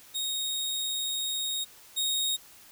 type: tone pair in turn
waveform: sawtooth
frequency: 3741 / 3741 Hz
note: A#7 / A#7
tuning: +5 / +5 cents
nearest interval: unison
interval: 0 cents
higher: neither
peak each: -26 / -23 dBFS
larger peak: second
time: 0.14-1.65 / 1.96-2.37 s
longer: first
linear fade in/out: 20 ms
effects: white hiss -53 dBFS RMS until 2.71 s